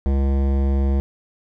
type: tone with hard clipping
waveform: sine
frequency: 68.3 Hz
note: C#2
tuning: 25 cents flat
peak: -18 dBFS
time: 0.06-1 s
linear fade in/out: 0 ms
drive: 16 dB
effects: none